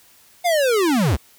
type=linear sweep; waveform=square; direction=down; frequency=724 to 55 Hz; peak=-16 dBFS; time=0.44-1.17 s; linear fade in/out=20 ms; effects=white hiss -52 dBFS RMS until 1.38 s